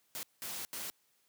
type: noise bursts at uneven times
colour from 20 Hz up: white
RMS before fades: -41 dBFS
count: 3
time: 0.15-0.23 / 0.42-0.65 / 0.73-0.9 s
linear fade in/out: 0 ms
effects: white hiss -73 dBFS RMS until 1.28 s + high-pass 100 Hz 12 dB/octave